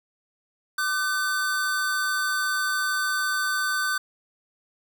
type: tone pair together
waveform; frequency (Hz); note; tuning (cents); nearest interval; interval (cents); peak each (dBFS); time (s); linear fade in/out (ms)
square; 1187 / 1520.8; D6 / F#6; +18 / +47; major third; 429; -30 / -25; 0.78-3.98; 5
effects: none